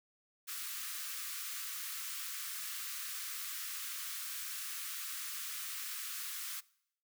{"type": "high-pass noise", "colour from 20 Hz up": "white", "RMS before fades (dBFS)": -42, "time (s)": [0.47, 6.61], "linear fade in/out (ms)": 20, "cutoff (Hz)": 1100, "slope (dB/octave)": 96, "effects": ["noise-tail reverb RT60 0.7 s tail -22 dB re dry"]}